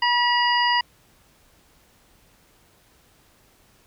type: harmonic tone with a mistuned harmonic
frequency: 967 Hz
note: B5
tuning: 37 cents flat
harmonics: 1 / 2 / 3 / 5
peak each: -20 / -23 / -25 / -27 dBFS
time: 0.02-0.81 s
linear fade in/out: 5 ms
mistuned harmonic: 3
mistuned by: -17 cents
effects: pink hiss -58 dBFS RMS until 3.86 s